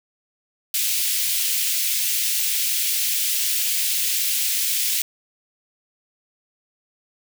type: high-pass noise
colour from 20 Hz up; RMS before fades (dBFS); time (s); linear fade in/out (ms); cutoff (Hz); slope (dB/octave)
white; -22; 0.74-5.02; 2; 2300; 24
effects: none